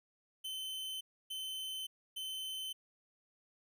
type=tone bursts; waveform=45% pulse; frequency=3065 Hz; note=G7; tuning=40 cents flat; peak=-39 dBFS; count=3; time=0.44-2.73 s; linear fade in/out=10 ms; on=570 ms; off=290 ms; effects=none